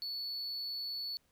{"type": "tone", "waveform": "sine", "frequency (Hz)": 4435, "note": "C#8", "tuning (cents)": 0, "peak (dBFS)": -34, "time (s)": [0.02, 1.17], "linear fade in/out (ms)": 0, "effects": ["tanh soft clip ceiling -36 dBFS", "pink hiss -73 dBFS RMS until 1.31 s"]}